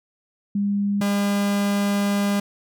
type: tone pair in turn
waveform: sine / 45% pulse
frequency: 201.9 / 201.9 Hz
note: G#3 / G#3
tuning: -49 / -49 cents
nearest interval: unison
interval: 0 cents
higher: neither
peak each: -19 / -19 dBFS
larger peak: neither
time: 0.55-1.01 / 1.01-2.4 s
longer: second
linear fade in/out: 5 ms
effects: none